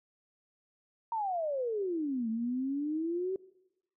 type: exponential two-way sweep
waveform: sine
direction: down then up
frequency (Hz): 940 to 220 to 386.5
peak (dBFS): -30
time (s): 1.12-3.36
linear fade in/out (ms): 2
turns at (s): 2.29
effects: noise-tail reverb RT60 0.9 s tail -21 dB re dry